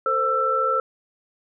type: tone cluster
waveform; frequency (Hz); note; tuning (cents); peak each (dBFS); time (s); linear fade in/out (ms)
sine; 450.5 / 524 / 1333; A4 / C5 / E6; +41 / +2 / +19; -28 / -25 / -20; 0.06-0.8; 2
effects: none